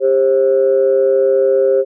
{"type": "tone pair together", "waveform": "sine", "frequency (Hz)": [398.1, 532.5], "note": ["G4", "C5"], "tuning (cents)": [27, 30], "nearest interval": "perfect fourth", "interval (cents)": 503, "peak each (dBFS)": [-12, -11], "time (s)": [0, 1.85], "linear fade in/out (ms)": 50, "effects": ["tanh soft clip ceiling -3 dBFS"]}